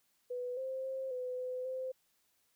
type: tone with pitch steps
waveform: sine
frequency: 494.9 / 525 / 529 / 503 / 506 / 518 Hz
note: B4 / C5 / C5 / B4 / B4 / C5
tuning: +4 / +6 / +19 / +32 / +42 / -17 cents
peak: -36 dBFS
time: 0.3-1.92 s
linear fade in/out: 10 ms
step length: 270 ms
effects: white hiss -75 dBFS RMS until 2.55 s